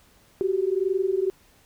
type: tone pair together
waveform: sine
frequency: 370.2 / 392 Hz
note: F#4 / G4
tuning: +1 / 0 cents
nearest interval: minor second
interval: 99 cents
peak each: -24 dBFS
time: 0.41-1.3 s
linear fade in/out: 0 ms
effects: pink hiss -58 dBFS RMS until 1.65 s